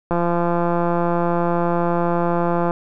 click train, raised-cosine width 1 ms, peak -7 dBFS, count 448, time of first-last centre 0.11-2.709 s, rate 172 Hz, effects none

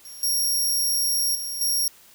15% pulse tone with level steps, 5588 Hz, F8, in tune, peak -33 / -15 / -23 / -15 dBFS, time 0.05-1.88 s, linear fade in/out 2 ms, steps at 0.23 / 1.35 / 1.61 s, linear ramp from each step 2 ms, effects white hiss -52 dBFS RMS until 2.14 s

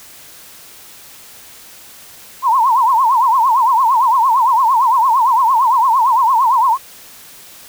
sine tone with vibrato, 980 Hz, B5, 14 cents flat, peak -9 dBFS, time 2.42-6.78 s, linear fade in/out 50 ms, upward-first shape triangle, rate 8.8 Hz, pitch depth 220 cents each way, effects white hiss -39 dBFS RMS until 7.68 s

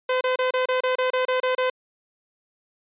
sawtooth tone bursts, 510 Hz, C5, 44 cents flat, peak -16 dBFS, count 11, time 0.09-1.7 s, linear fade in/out 5 ms, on 120 ms, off 29 ms, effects resampled to 8000 Hz

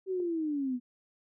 sine linear sweep, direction down, 385.5 to 240.5 Hz, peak -29 dBFS, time 0.06-0.8 s, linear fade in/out 50 ms
sine tone with exponential decay, 392 Hz, G4, in tune, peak -37 dBFS, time 0.2-0.38 s, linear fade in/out 1 ms, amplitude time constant 38 ms
effects none

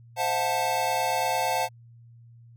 square chord, F# half-diminished seventh, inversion second, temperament equal with one note detuned, 523.3 / 659.3 / 728.1 / 880 Hz, C5 / E5 / F#5 / A5, 0 / 0 / -28 / 0 cents, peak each -33 / -33 / -29 / -28 dBFS, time 0.16-1.69 s, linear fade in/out 50 ms, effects added 117 Hz sine -48 dBFS peak until 2.56 s

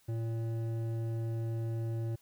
sine tone with hard clipping, 114 Hz, A#2, 38 cents flat, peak -34 dBFS, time 0.08-2.16 s, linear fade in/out 10 ms, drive 10 dB, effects white hiss -67 dBFS RMS until 2.21 s

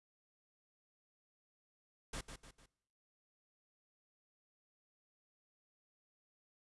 pink noise with echo, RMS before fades -43 dBFS, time 2.13-2.21 s, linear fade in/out 5 ms, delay 150 ms, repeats 3, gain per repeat -7 dB, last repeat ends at 2.66 s, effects noise-tail reverb RT60 0.9 s tail -23 dB re dry + resampled to 24000 Hz

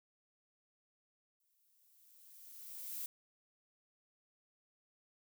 violet noise with exponential growth, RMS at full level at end -41 dBFS, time 1.4-3.06 s, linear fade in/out 2 ms, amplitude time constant 360 ms, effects none

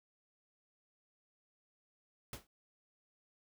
pink noise with exponential decay, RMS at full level -41 dBFS, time 2.33-2.47 s, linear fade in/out 2 ms, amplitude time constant 30 ms, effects none

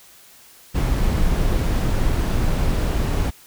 brown noise, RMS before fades -19 dBFS, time 0.74-3.31 s, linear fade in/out 20 ms, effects white hiss -48 dBFS RMS until 3.46 s

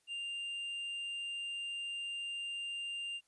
sine tone with hard clipping, 2794 Hz, F7, in tune, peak -39 dBFS, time 0.07-3.21 s, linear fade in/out 50 ms, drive 3 dB, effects white hiss -75 dBFS RMS until 3.27 s + resampled to 24000 Hz

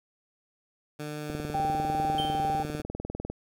15% pulse tone with vibrato, 149.5 Hz, D3, 31 cents sharp, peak -28 dBFS, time 0.99-2.82 s, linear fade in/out 10 ms, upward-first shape triangle, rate 1.2 Hz, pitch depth 10 cents each way
click train, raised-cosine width 2 ms, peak -20 dBFS, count 41, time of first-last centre 1.3-3.3 s, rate 20 Hz
sine tone with tremolo, 784 Hz, G5, in tune, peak -25 dBFS, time 1.54-2.63 s, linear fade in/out 5 ms, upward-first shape sine, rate 2.4 Hz, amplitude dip 25%
triangle tone with exponential decay, 3136 Hz, G7, in tune, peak -27 dBFS, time 2.18-2.59 s, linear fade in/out 5 ms, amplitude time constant 89 ms
effects none

